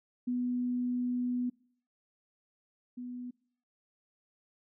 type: tone pair in turn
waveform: sine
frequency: 246.9 / 246.9 Hz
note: B3 / B3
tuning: 0 / 0 cents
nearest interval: unison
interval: 0 cents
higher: neither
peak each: -29 / -38 dBFS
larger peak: first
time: 0.27-1.5 / 2.97-3.31 s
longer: first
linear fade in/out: 10 ms
effects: noise-tail reverb RT60 0.6 s tail -25 dB re dry